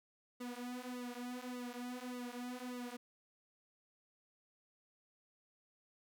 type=tone with flanger; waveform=sawtooth; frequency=246.9 Hz; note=B3; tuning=in tune; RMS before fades=-45 dBFS; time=0.4-2.97 s; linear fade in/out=10 ms; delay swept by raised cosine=1.2 to 6.3 ms; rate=1.7 Hz; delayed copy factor=-0.95; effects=none